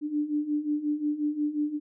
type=beating tone pair; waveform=sine; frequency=293.7 / 299.3 Hz; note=D4 / D4; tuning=0 / +33 cents; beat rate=5.6 Hz; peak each=-31 / -27 dBFS; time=0.01-1.8 s; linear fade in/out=50 ms; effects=none